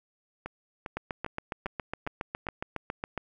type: two click trains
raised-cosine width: 0.5 ms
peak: -17 / -21 dBFS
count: 17 / 6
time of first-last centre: 0.97-3.177 / 0.46-2.468 s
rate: 7.25 / 2.49 Hz
effects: none